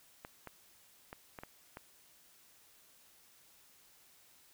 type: clicks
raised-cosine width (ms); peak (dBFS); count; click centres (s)
0.5; -30; 6; 0.249 / 0.473 / 1.129 / 1.388 / 1.435 / 1.771
effects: white hiss -64 dBFS RMS until 4.53 s